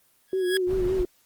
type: tone with exponential growth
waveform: 25% pulse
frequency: 1661.2 Hz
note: G#6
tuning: in tune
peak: -18 dBFS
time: 0.28-0.57 s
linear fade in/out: 1 ms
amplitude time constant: 61 ms
type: tone with vibrato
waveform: sine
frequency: 370 Hz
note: F#4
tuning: in tune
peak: -22 dBFS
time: 0.33-1.05 s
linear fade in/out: 2 ms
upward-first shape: sine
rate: 5.3 Hz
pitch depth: 52 cents each way
type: noise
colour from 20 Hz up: brown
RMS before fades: -32 dBFS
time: 0.66-1.06 s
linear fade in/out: 50 ms
effects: white hiss -63 dBFS RMS until 1.25 s + Opus 24 kbps